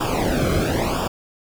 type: noise with flanger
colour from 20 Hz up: brown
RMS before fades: -21 dBFS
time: 0-1.08 s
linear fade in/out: 10 ms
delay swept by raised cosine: 0.48 to 1.11 ms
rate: 0.98 Hz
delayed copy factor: -0.9
effects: none